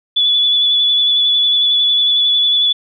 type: tone with vibrato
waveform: sine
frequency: 3437 Hz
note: A7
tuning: 41 cents flat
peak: -10 dBFS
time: 0.16-2.73 s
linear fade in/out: 10 ms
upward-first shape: sine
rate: 11 Hz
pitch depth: 19 cents each way
effects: none